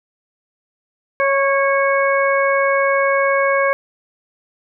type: harmonic tone with a mistuned harmonic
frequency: 552 Hz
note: C#5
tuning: 7 cents flat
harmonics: 1 / 2 / 3 / 4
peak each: -16 / -19 / -21 / -22 dBFS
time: 1.2-3.73 s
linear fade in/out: 0 ms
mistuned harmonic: 3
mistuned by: -18 cents
effects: none